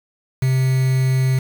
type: tone with quantisation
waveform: triangle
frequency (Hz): 130.81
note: C3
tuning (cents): 0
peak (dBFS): -12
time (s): 0.42-1.39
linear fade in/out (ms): 5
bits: 5
effects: none

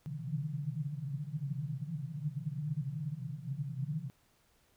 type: band-pass noise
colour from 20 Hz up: white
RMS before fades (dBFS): -38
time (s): 0.06-4.1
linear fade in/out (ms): 0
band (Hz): 130 to 160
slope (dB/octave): 96
effects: pink hiss -70 dBFS RMS until 4.76 s

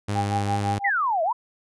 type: tone with vibrato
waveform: sawtooth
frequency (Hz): 102.2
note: G#2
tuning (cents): -27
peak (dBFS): -20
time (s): 0.08-0.79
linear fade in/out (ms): 10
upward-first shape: sine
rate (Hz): 4.7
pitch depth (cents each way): 16
type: tone with tremolo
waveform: sine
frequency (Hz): 800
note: G5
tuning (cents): +35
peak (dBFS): -21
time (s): 0.15-0.9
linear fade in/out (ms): 10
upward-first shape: triangle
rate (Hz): 5.9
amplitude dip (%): 100
type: exponential two-way sweep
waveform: sine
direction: down then up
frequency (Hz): 2093 to 622.3 to 1044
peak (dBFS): -20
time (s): 0.84-1.33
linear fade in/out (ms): 10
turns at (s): 1.23
effects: resampled to 24000 Hz

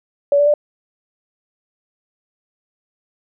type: tone with pitch steps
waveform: sine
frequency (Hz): 570 / 580.6 / 591.5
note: C#5 / D5 / D5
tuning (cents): +48 / -20 / +12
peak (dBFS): -10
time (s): 0.32-0.539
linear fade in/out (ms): 2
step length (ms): 73
effects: none

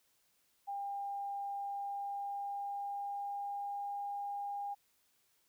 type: tone with pitch glide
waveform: sine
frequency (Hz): 801 to 808.4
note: G5 to G#5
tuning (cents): +37 to -47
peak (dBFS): -37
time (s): 0.67-4.75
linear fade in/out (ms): 20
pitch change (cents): +16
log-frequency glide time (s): 1.56-4.03
effects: white hiss -74 dBFS RMS until 5.48 s

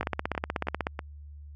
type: two click trains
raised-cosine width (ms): 0.5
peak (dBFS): -17 / -12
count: 4 / 15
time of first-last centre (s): 0.03-0.992 / 0.01-0.869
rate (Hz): 3.12 / 16.3
effects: added 73 Hz sine -42 dBFS peak until 1.55 s + MP3 64 kbps

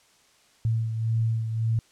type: beating tone pair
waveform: sine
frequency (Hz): 112.7 / 114.5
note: A2 / A#2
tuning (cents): +42 / -31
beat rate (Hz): 1.8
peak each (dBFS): -23 / -32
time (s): 0.65-1.79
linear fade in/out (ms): 0
effects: white hiss -60 dBFS RMS until 1.91 s + low-pass 8000 Hz 12 dB/octave

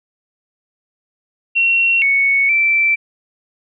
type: tone with pitch steps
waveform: sine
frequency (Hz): 2730 / 2217 / 2335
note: F7 / C#7 / D7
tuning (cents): -40 / 0 / -11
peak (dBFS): -11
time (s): 1.55-2.96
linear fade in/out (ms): 20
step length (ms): 470
effects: none

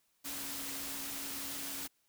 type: tone in noise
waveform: sine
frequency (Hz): 277.2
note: C#4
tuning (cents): 0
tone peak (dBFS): -50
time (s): 0.24-1.88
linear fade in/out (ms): 20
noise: white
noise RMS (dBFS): -41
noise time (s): 0.24-1.88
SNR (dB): -12
effects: white hiss -75 dBFS RMS until 2.08 s

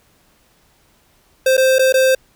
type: tone with dropouts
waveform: square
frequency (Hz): 523.3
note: C5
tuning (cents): 0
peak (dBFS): -11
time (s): 1.46-2.15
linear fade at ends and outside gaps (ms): 5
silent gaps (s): 1.569-1.577 / 1.785-1.792 / 1.925-1.94
effects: pink hiss -56 dBFS RMS until 2.35 s

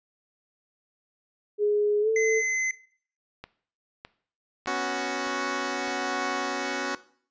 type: tone with pitch glide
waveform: sine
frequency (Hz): 416.1 to 443.4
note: G#4 to A4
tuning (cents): +3 to +13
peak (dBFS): -20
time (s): 1.58-2.43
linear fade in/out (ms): 50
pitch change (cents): +110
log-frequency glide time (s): 2.01-2.09
type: tone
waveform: square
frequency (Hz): 2050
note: C7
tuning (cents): -36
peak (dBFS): -25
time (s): 2.16-2.71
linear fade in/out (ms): 2
type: click train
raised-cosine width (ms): 0.3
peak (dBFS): -23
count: 5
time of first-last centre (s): 3.44-5.879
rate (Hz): 1.64
type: chord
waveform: 10% pulse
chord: B suspended second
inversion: none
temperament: equal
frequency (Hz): 246.9 / 277.2 / 370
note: B3 / C#4 / F#4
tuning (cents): 0 / 0 / 0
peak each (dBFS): -27 / -23 / -22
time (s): 4.67-6.95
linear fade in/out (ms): 2
effects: noise-tail reverb RT60 0.5 s tail -17 dB re dry + resampled to 16000 Hz

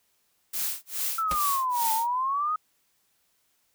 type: noise with tremolo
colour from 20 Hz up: blue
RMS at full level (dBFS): -28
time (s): 0.53-2.08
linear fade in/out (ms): 10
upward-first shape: sine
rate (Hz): 2.4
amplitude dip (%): 100
type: exponential two-way sweep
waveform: sine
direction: down then up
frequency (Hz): 1345 to 880 to 1272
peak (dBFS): -24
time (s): 1.18-2.56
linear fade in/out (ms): 5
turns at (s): 1.93
type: noise with exponential decay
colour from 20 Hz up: pink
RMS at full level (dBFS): -25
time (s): 1.31-1.39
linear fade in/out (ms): 1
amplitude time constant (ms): 17
effects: white hiss -70 dBFS RMS until 3.74 s

